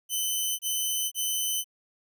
10% pulse tone bursts, 3035 Hz, F#7, 43 cents sharp, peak -18 dBFS, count 3, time 0.09-1.644 s, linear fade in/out 50 ms, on 500 ms, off 27 ms, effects none

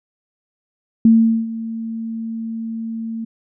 sine tone with ADSR envelope, 225.9 Hz, A3, 46 cents sharp, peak -6 dBFS, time 1.05-3.25 s, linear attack 3 ms, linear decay 410 ms, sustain -17 dB, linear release 10 ms, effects none

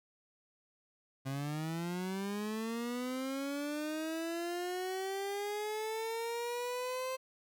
30% pulse linear sweep, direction up, 132.4 to 523.3 Hz, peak -33 dBFS, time 1.25-7.17 s, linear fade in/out 20 ms, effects none

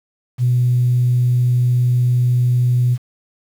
sine tone, 123.47 Hz, B2, in tune, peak -11 dBFS, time 0.38-2.98 s, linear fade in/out 50 ms, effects tanh soft clip ceiling -7 dBFS + 7-bit

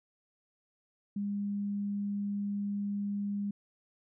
sine tone, 202.6 Hz, G#3, 43 cents flat, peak -31 dBFS, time 1.16-3.51 s, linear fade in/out 5 ms, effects none

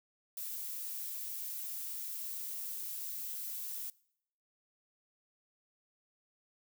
violet noise, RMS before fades -41 dBFS, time 0.37-3.9 s, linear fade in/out 2 ms, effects noise-tail reverb RT60 0.7 s tail -23 dB re dry

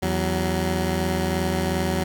15% pulse tone pair together, 82.41 / 187.7 Hz, E2 / F#3, 0 / +25 cents, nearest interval octave + major second, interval 1425 cents, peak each -18 dBFS, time 0.02-2.04 s, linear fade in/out 10 ms, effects none

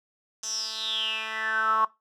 10% pulse tone with band-pass filter sweep, 220 Hz, A3, in tune, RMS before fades -28 dBFS, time 0.43-1.85 s, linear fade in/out 5 ms, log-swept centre 6400 to 1100 Hz, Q 9.9, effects noise-tail reverb RT60 0.2 s tail -18 dB re dry

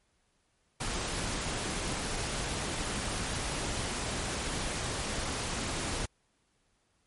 pink noise, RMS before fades -34 dBFS, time 0.8-6.06 s, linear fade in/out 10 ms, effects pink hiss -73 dBFS RMS until 7.06 s + MP3 48 kbps

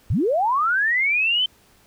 sine linear sweep, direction up, 65.4 to 3106 Hz, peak -17 dBFS, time 0.1-1.46 s, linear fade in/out 5 ms, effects pink hiss -56 dBFS RMS until 1.86 s

